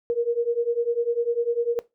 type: beating tone pair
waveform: sine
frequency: 466.2 / 476.2 Hz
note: A#4 / A#4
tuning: 0 / +37 cents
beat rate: 10 Hz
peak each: -24 dBFS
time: 0.1-1.79 s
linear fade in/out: 0 ms
effects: noise-tail reverb RT60 0.2 s tail -18 dB re dry